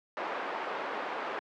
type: band-pass noise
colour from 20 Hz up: white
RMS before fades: -36 dBFS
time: 0.17-1.39 s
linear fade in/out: 0 ms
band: 370 to 1200 Hz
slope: 12 dB/octave
effects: high-pass 200 Hz 12 dB/octave + low-pass 4000 Hz 12 dB/octave